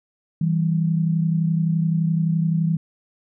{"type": "tone pair together", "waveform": "sine", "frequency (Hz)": [162.69, 194.4], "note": ["E3", "G3"], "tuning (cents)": [-22, -14], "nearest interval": "minor third", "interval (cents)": 308, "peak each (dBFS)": [-18, -25], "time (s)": [0.41, 2.77], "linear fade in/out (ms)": 5, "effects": []}